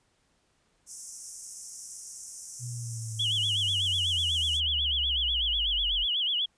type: high-pass noise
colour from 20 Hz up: pink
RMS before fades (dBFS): -40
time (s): 0.86-4.61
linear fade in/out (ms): 50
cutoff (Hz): 5500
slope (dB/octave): 96
type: linear sweep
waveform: sine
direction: down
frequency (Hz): 123.5 to 41.85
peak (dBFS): -34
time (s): 2.59-6.07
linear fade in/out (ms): 50
type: tone with vibrato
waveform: sine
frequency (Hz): 3136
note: G7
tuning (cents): 0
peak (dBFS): -25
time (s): 3.19-6.46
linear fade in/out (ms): 10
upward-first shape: sine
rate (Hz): 8.1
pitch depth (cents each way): 160
effects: pink hiss -70 dBFS RMS until 6.57 s + resampled to 22050 Hz